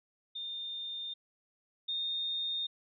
sine tone pair in turn, 3625 / 3665 Hz, A#7 / A#7, -49 / -30 cents, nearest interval unison, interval 19 cents, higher second, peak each -37 / -32 dBFS, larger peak second, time 0.35-1.14 / 1.88-2.67 s, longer neither, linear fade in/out 10 ms, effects none

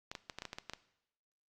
clicks, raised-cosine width 0.2 ms, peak -24 dBFS, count 10, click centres 0.115 / 0.152 / 0.298 / 0.386 / 0.421 / 0.453 / 0.531 / 0.585 / 0.697 / 0.735 s, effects noise-tail reverb RT60 0.8 s tail -17 dB re dry + Opus 48 kbps

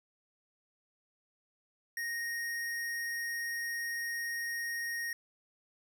square tone, 1864.7 Hz, A#6, in tune, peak -35 dBFS, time 1.97-5.13 s, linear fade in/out 2 ms, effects none

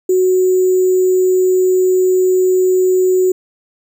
sine tone with sample-and-hold, 370 Hz, F#4, in tune, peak -9 dBFS, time 0.09-3.32 s, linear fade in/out 5 ms, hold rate 7350 Hz, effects none

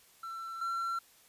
triangle tone pair in turn, 1344 / 1357.3 Hz, E6 / F6, +33 / -50 cents, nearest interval unison, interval 17 cents, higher second, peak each -37 / -30 dBFS, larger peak second, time 0.23-0.61 / 0.61-0.99 s, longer neither, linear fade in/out 5 ms, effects white hiss -62 dBFS RMS until 1.28 s + resampled to 32000 Hz

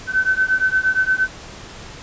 sine beating tone pair, 1520 / 1528.6 Hz, F#6 / G6, +46 / -44 cents, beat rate 8.6 Hz, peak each -18 dBFS, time 0.07-1.28 s, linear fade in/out 50 ms, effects pink hiss -37 dBFS RMS until 2.02 s + resampled to 16000 Hz

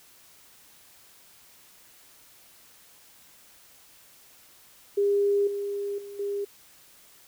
sine tone with level steps, 403.7 Hz, G#4, 49 cents flat, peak -20 / -28 / -38 / -27 dBFS, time 4.97-6.45 s, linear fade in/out 10 ms, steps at 5.47 / 5.98 / 6.19 s, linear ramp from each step 5 ms, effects white hiss -55 dBFS RMS until 7.27 s

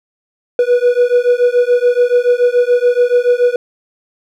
triangle beating tone pair, 485.1 / 492.1 Hz, B4 / B4, -31 / -6 cents, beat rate 7 Hz, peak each -10 dBFS, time 0.59-3.56 s, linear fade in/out 2 ms, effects none

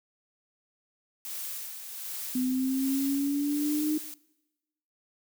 blue noise with tremolo, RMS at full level -36 dBFS, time 1.25-4.14 s, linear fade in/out 0 ms, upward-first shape sine, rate 1.3 Hz, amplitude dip 50%
sine exponential sweep, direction up, 251.6 to 307.9 Hz, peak -25 dBFS, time 2.35-3.98 s, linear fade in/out 5 ms
effects noise-tail reverb RT60 1.0 s tail -22 dB re dry

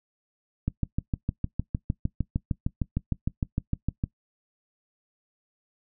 click train, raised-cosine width 5 ms, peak -13 dBFS, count 23, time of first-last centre 0.68-4.039 s, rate 6.55 Hz, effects noise-tail reverb RT60 0.1 s tail -20 dB re dry

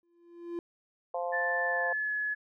triangle tone with exponential growth, 343.2 Hz, F4, 30 cents flat, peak -29 dBFS, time 0.03-0.59 s, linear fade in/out 1 ms, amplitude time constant 120 ms
harmonic tone, 174.3 Hz, F3, 3 cents flat, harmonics 3 / 4 / 5 / 6, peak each -34 / -34 / -39 / -42 dBFS, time 1.14-1.93 s, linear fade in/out 5 ms
sine tone with pitch glide, 1760 to 1701 Hz, A6 to G#6, 0 to +41 cents, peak -29 dBFS, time 1.32-2.35 s, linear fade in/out 20 ms, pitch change -59 cents, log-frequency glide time 1.65-2.12 s
effects none

